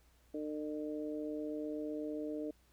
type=harmonic tone; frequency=151.3 Hz; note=D#3; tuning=48 cents flat; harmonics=2 / 3 / 4; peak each=-39 / -43 / -45 dBFS; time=0.34-2.51 s; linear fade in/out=5 ms; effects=added 60 Hz sine -67 dBFS peak until 2.72 s + pink hiss -71 dBFS RMS until 2.72 s